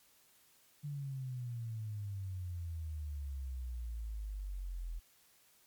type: exponential sweep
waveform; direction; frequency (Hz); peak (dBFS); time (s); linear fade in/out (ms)
sine; down; 147.9 to 40.93; -38; 0.83-5; 20
effects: white hiss -67 dBFS RMS until 5.66 s + MP3 96 kbps